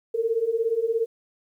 sine beating tone pair, 443.8 / 460.8 Hz, A4 / A#4, +15 / -20 cents, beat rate 17 Hz, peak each -26 / -23 dBFS, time 0.14-1.06 s, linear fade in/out 10 ms, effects 10-bit

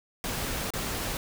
pink noise with dropouts, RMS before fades -32 dBFS, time 0.24-1.17 s, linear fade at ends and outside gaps 1 ms, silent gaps 0.705-0.736 s, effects none

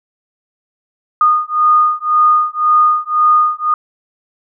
sine beating tone pair, 1227 / 1228.9 Hz, D#6 / D#6, -25 / -22 cents, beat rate 1.9 Hz, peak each -12 dBFS, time 1.21-3.74 s, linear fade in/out 2 ms, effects none

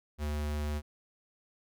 square tone, 74.5 Hz, D2, 25 cents sharp, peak -32 dBFS, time 0.18-0.82 s, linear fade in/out 50 ms, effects none

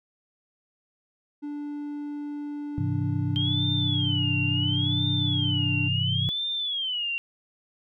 triangle tone, 292.3 Hz, D4, 8 cents flat, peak -29 dBFS, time 1.42-5.89 s, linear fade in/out 20 ms
sine chord, Ab augmented, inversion none, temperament equal with one note detuned, 102.1 / 130.81 / 164.81 Hz, Ab2 / C3 / E3, -29 / 0 / 0 cents, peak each -28 / -28 / -31 dBFS, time 2.78-6.29 s, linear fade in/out 0 ms
sine tone with vibrato, 3150 Hz, G7, 8 cents sharp, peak -26 dBFS, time 3.36-7.18 s, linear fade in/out 0 ms, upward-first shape sine, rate 0.72 Hz, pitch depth 230 cents each way
effects none

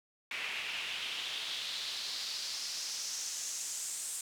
pink noise with band-pass filter sweep, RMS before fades -39 dBFS, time 0.31-4.21 s, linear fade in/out 2 ms, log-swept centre 2400 to 8300 Hz, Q 3, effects none

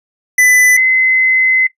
square / sine tone pair in turn, 2000 / 2046 Hz, B6 / C7, +21 / -39 cents, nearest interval unison, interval 40 cents, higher second, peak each -7 dBFS, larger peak neither, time 0.38-0.77 / 0.77-1.67 s, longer second, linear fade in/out 5 ms, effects noise-tail reverb RT60 0.1 s tail -18 dB re dry + resampled to 32000 Hz

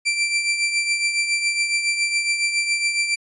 sawtooth tone with tremolo, 2349 Hz, D7, in tune, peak -13 dBFS, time 0.05-3.16 s, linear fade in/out 20 ms, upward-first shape triangle, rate 7.2 Hz, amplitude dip 60%, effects resampled to 24000 Hz

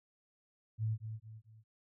sine tone with echo, 110 Hz, A2, in tune, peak -31 dBFS, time 0.78-0.98 s, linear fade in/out 50 ms, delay 220 ms, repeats 3, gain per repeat -8 dB, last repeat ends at 1.64 s, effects none

